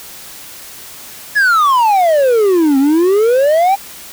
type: exponential two-way sweep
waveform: triangle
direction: down then up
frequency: 1737 to 264.3 to 809 Hz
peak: -6 dBFS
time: 1.35-3.76 s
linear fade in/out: 20 ms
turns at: 2.78 s
effects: white hiss -33 dBFS RMS until 4.12 s